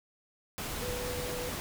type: tone in noise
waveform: sine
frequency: 493.9 Hz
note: B4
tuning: in tune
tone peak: -37 dBFS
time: 0.82-1.49 s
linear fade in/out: 0 ms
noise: pink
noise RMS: -37 dBFS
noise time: 0.58-1.6 s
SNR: -3 dB
effects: none